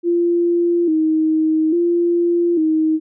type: tone with vibrato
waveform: sine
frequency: 329.6 Hz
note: E4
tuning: in tune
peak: -13 dBFS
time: 0.03-3 s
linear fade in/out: 50 ms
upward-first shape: square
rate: 0.59 Hz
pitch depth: 78 cents each way
effects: none